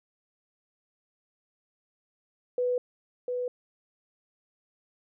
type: tone with echo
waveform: sine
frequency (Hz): 495.1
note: B4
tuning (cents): +4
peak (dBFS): -24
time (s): 2.58-2.78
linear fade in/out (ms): 2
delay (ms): 700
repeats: 1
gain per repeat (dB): -4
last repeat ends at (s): 3.48
effects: none